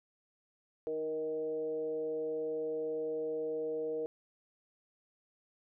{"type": "tone with frequency modulation", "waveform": "sine", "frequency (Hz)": 469.6, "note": "A#4", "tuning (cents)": 13, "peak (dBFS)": -33, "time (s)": [0.87, 4.06], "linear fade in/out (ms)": 0, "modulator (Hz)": 158, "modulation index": 0.57, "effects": []}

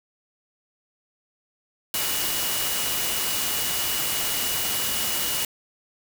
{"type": "tone in noise", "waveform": "sine", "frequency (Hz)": 2910, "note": "F#7", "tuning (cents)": -29, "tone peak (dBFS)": -33, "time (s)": [1.94, 5.45], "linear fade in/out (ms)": 2, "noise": "white", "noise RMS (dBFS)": -26, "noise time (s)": [1.94, 5.45], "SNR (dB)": -10, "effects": []}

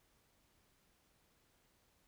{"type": "silence", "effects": ["pink hiss -74 dBFS RMS until 2.07 s"]}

